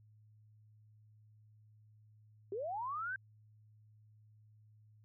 sine linear sweep, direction up, 370 to 1593 Hz, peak -37 dBFS, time 2.52-3.16 s, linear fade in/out 2 ms, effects added 107 Hz sine -61 dBFS peak until 5.04 s

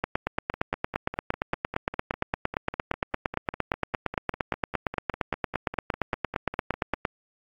two click trains, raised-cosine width 0.5 ms, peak -18 / -9 dBFS, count 33 / 62, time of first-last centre 0.54-6.94 / 0.04-7.051 s, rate 5 / 8.7 Hz, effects AAC 64 kbps

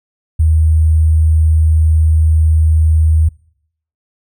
sine tone with sample-and-hold, 79 Hz, D#2, 27 cents sharp, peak -7 dBFS, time 0.39-3.29 s, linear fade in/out 10 ms, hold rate 8820 Hz, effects noise-tail reverb RT60 0.7 s tail -25 dB re dry

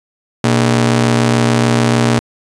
sawtooth ring-modulated tone, 176.8 Hz, F3, 22 cents sharp, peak -3 dBFS, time 0.44-2.19 s, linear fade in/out 0 ms, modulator 55 Hz, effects resampled to 22050 Hz

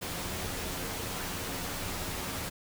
pink noise with comb filter, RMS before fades -36 dBFS, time 0.01-2.5 s, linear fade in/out 20 ms, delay 11 ms, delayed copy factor +0.5, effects none

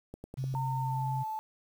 click train, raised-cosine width 2 ms, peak -29 dBFS, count 5, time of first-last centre 0.14-0.541 s, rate 9.98 Hz
sine tone with vibrato, 131.4 Hz, C3, 8 cents sharp, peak -31 dBFS, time 0.37-1.24 s, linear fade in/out 20 ms, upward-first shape sine, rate 1.7 Hz, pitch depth 15 cents each way
sine tone with pitch glide, 911 to 872.9 Hz, A#5 to A5, -40 to -14 cents, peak -33 dBFS, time 0.55-1.39 s, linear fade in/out 0 ms, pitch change -74 cents, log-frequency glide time 0.81-1.06 s
effects 9-bit

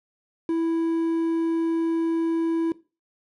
triangle tone with quantisation, 329.6 Hz, E4, in tune, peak -19 dBFS, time 0.49-2.72 s, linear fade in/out 2 ms, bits 7, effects noise-tail reverb RT60 0.3 s tail -18 dB re dry + low-pass 4000 Hz 12 dB/octave

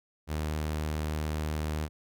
sawtooth tone, 76.8 Hz, D#2, 22 cents flat, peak -26 dBFS, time 0.27-1.89 s, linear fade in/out 50 ms, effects none

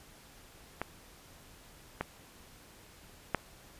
clicks, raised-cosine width 0.5 ms, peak -18 / -17 / -12 dBFS, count 3, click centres 0.816 / 2.01 / 3.347 s, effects pink hiss -56 dBFS RMS until 3.79 s + resampled to 32000 Hz

